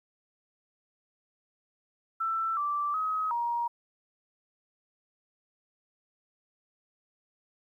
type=tone with pitch steps; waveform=sine; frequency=1332 / 1169 / 1270 / 945 Hz; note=E6 / D6 / D#6 / A#5; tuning=+18 / -8 / +35 / +23 cents; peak=-27 dBFS; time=2.2-3.68 s; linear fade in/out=10 ms; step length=370 ms; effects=11-bit

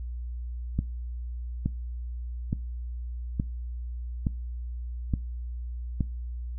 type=click train; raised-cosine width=5 ms; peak=-13 dBFS; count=7; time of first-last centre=0.79-6.007 s; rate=1.15 Hz; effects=noise-tail reverb RT60 0.3 s tail -22 dB re dry + added 60 Hz sine -32 dBFS peak until 6.58 s

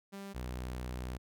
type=tone pair in turn; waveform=sawtooth; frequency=197.5 / 62.32 Hz; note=G3 / B1; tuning=+13 / +16 cents; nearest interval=octave + minor sixth; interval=1997 cents; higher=first; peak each=-39 / -34 dBFS; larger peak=second; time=0.12-0.34 / 0.34-1.18 s; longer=second; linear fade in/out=20 ms; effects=none

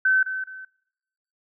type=tone with echo; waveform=sine; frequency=1530 Hz; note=G6; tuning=42 cents flat; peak=-16 dBFS; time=0.05-0.23 s; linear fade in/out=5 ms; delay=210 ms; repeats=2; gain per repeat=-10 dB; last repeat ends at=0.65 s; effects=noise-tail reverb RT60 0.9 s tail -24 dB re dry

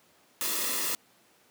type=noise with comb filter; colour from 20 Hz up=white; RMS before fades=-30 dBFS; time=0.41-0.95 s; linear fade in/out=0 ms; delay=1.3 ms; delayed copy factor=-0.6; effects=pink hiss -62 dBFS RMS until 1.5 s + high-pass 200 Hz 12 dB/octave

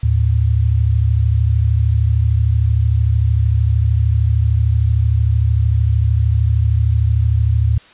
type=tone pair together; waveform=sine; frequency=77 / 110.19 Hz; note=D#2 / A2; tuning=-17 / +3 cents; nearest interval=tritone; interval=620 cents; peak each=-14 dBFS; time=0.03-7.78 s; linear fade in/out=5 ms; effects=white hiss -45 dBFS RMS until 7.93 s + resampled to 8000 Hz

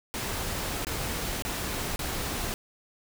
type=noise with dropouts; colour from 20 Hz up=pink; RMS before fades=-32 dBFS; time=0.14-2.54 s; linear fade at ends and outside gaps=0 ms; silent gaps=0.848-0.869 / 1.422-1.45 / 1.96-1.992 s; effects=none

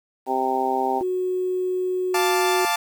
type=harmonic tone; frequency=130.81 Hz; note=C3; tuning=in tune; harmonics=2 / 3 / 4 / 5 / 6 / 7; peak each=-30 / -26 / -32 / -32 / -23 / -27 dBFS; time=0.26-1.03 s; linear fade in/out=50 ms
type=tone; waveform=sine; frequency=367.5 Hz; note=F#4; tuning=12 cents flat; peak=-21 dBFS; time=1.01-2.65 s; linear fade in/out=0 ms
type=chord; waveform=sawtooth; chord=D minor; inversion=first; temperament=equal; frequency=698.5 / 880 / 1174.7 Hz; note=F5 / A5 / D6; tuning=0 / 0 / 0 cents; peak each=-22 / -19 / -23 dBFS; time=2.14-2.76 s; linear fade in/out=5 ms
effects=8-bit

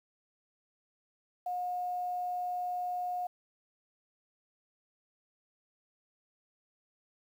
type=tone; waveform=sine; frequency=720 Hz; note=F#5; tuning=47 cents flat; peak=-32 dBFS; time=1.46-3.27 s; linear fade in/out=5 ms; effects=10-bit

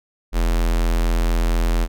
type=tone with notch filter; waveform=square; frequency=42.14 Hz; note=E1; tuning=39 cents sharp; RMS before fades=-18 dBFS; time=0.32-1.88 s; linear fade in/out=50 ms; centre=120 Hz; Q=1.8; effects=none

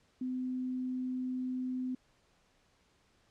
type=tone; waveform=sine; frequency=254.9 Hz; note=C4; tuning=45 cents flat; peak=-33 dBFS; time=0.21-1.95 s; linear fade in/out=5 ms; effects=pink hiss -70 dBFS RMS until 3.3 s + low-pass 7000 Hz 12 dB/octave

